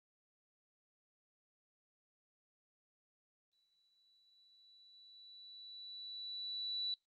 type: tone with exponential growth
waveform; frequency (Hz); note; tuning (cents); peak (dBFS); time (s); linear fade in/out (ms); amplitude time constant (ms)
sine; 3951; B7; 0; -35; 3.53-6.94; 1; 740
effects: noise-tail reverb RT60 0.2 s tail -25 dB re dry + Opus 32 kbps